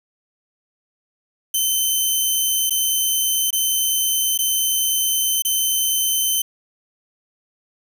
10% pulse tone with dropouts, 3073 Hz, G7, 35 cents flat, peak -9 dBFS, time 1.54-6.42 s, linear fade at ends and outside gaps 5 ms, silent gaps 2.697-2.706 / 3.507-3.528 / 4.377-4.388 / 5.422-5.449 s, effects none

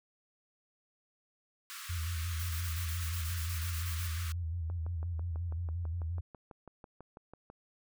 pink high-pass noise, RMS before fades -45 dBFS, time 1.7-4.32 s, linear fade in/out 0 ms, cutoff 1100 Hz, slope 96 dB/octave
sine tone with vibrato, 83.8 Hz, E2, 29 cents sharp, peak -33 dBFS, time 1.89-6.21 s, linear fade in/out 10 ms, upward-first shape square, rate 5.7 Hz, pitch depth 66 cents each way
blue noise bursts, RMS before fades -45 dBFS, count 14, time 2.39-4.076 s, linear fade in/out 10 ms, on 100 ms, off 22 ms
click train, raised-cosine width 1 ms, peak -35 dBFS, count 18, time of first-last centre 4.7-7.501 s, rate 6.07 Hz
effects none

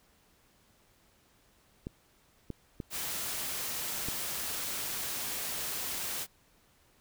clicks, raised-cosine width 3 ms, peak -24 dBFS, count 4, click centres 1.869 / 2.503 / 2.802 / 4.086 s
white noise, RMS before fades -36 dBFS, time 2.9-6.27 s, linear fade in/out 50 ms
effects pink hiss -66 dBFS RMS until 7 s

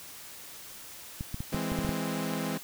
clicks, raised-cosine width 5 ms, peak -22 dBFS, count 8, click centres 1.209 / 1.344 / 1.405 / 1.546 / 1.719 / 1.789 / 1.848 / 1.892 s
sawtooth chord, E augmented, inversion none, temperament equal, 164.81 / 207.7 / 261.6 Hz, E3 / G#3 / B#3, 0 / 0 / 0 cents, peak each -31 dBFS, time 1.52-2.58 s, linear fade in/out 10 ms
effects white hiss -46 dBFS RMS until 2.63 s

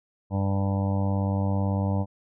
harmonic tone, 98 Hz, G2, in tune, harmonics 1 / 2 / 3 / 5 / 6 / 7 / 8 / 9 / 10, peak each -24 / -28 / -35 / -38 / -36 / -42 / -40 / -39 / -43 dBFS, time 0.3-2.06 s, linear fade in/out 50 ms, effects none

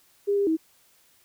sine tone with pitch steps, 403.9 / 401 / 320.6 Hz, G#4 / G4 / E4, -48 / +39 / -48 cents, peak -20 dBFS, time 0.27-0.57 s, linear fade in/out 20 ms, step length 100 ms, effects white hiss -61 dBFS RMS until 1.24 s

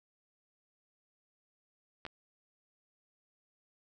clicks, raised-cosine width 0.3 ms, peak -23 / -30 dBFS, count 2, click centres 2.052 / 2.065 s, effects none

